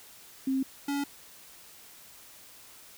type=tone pair in turn; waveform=sine / square; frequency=266.1 / 282.9 Hz; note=C4 / C#4; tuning=+29 / +35 cents; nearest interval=minor second; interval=106 cents; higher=second; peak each=-25 / -29 dBFS; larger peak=first; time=0.47-0.63 / 0.88-1.04 s; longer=neither; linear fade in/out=5 ms; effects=white hiss -52 dBFS RMS until 2.97 s